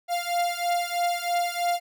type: beating tone pair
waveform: 45% pulse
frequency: 697 / 700.1 Hz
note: F5 / F5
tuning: -4 / +4 cents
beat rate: 3.1 Hz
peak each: -27 dBFS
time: 0.08-1.8 s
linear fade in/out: 50 ms
effects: none